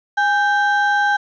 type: ring-modulated tone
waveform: triangle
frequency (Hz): 1192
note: D6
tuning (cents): +25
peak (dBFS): -9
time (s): 0.17-1.17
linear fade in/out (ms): 10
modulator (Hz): 371
effects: resampled to 16000 Hz + 8-bit